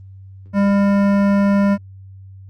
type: tone with hard clipping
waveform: sine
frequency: 200 Hz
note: G3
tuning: 35 cents sharp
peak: -14 dBFS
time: 0.53-1.78 s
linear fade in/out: 50 ms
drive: 15 dB
effects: added 96 Hz sine -36 dBFS peak until 2.49 s + Opus 24 kbps